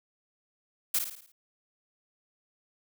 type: noise with echo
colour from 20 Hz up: blue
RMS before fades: -26 dBFS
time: 0.94-0.99 s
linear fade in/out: 5 ms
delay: 55 ms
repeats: 6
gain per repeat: -6 dB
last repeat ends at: 1.32 s
effects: none